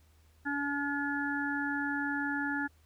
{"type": "harmonic tone", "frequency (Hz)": 285.2, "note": "C#4", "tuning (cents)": 49, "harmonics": [1, 3, 5, 6], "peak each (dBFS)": [-34, -39, -37, -35], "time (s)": [0.45, 2.68], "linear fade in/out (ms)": 20, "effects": ["added 78 Hz sine -61 dBFS peak until 2.85 s", "pink hiss -69 dBFS RMS until 2.85 s"]}